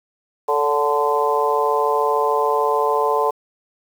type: harmonic tone with a mistuned harmonic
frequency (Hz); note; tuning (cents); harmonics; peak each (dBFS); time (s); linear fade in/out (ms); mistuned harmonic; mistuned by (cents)
146.83; D3; 0; 3 / 4 / 5 / 6 / 7; -20 / -24 / -25 / -22 / -21; 0.48-3.31; 10; 4; -41
effects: 7-bit